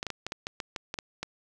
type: clicks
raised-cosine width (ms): 0.2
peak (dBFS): -16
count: 11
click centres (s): 0.029 / 0.067 / 0.103 / 0.266 / 0.321 / 0.469 / 0.602 / 0.762 / 0.941 / 0.988 / 1.23
effects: none